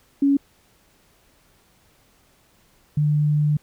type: tone pair in turn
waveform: sine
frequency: 279.4 / 149.12 Hz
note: C#4 / D3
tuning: +14 / +27 cents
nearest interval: major seventh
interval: 1087 cents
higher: first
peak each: -14 / -16 dBFS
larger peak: first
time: 0.22-0.37 / 2.97-3.57 s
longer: second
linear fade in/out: 5 ms
effects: pink hiss -59 dBFS RMS until 3.62 s